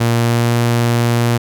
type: tone with pitch glide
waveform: sawtooth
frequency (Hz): 117.1 to 118.46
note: A#2 to A#2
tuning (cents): +8 to +28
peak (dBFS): -8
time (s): 0-1.38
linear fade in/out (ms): 10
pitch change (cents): +20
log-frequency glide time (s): 0.1-0.51
effects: none